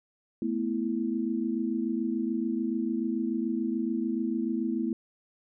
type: chord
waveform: sine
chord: A suspended second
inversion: none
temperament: equal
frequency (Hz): 220 / 246.9 / 329.6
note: A3 / B3 / E4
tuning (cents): 0 / 0 / 0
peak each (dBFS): -31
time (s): 0.42-4.93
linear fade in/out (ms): 2
effects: none